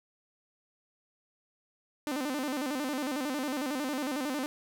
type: tone with vibrato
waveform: sawtooth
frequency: 277.2 Hz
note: C#4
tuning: in tune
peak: -27 dBFS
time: 2.07-4.46 s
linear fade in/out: 0 ms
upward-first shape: square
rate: 11 Hz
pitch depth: 130 cents each way
effects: none